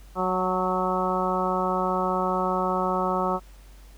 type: harmonic tone with a mistuned harmonic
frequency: 185 Hz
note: F#3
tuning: in tune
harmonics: 1 / 2 / 3 / 4 / 5 / 6 / 7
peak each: -30 / -30 / -30 / -30 / -30 / -30 / -30 dBFS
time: 0.15-3.4 s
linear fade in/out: 50 ms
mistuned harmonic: 5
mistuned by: -32 cents
effects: added 48 Hz sine -45 dBFS peak until 3.97 s + pink hiss -56 dBFS RMS until 3.97 s